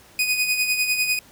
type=tone with tremolo; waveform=sawtooth; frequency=2489 Hz; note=D#7; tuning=in tune; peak=-14 dBFS; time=0.19-1.19 s; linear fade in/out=2 ms; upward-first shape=sine; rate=10 Hz; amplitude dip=55%; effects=pink hiss -50 dBFS RMS until 1.31 s + high-pass 60 Hz 12 dB/octave